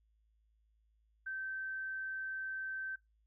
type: tone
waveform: sine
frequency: 1549 Hz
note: G6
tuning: 21 cents flat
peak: -38 dBFS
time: 1.26-2.96 s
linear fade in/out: 10 ms
effects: noise-tail reverb RT60 0.2 s tail -23 dB re dry + added 54 Hz sine -70 dBFS peak until 3.26 s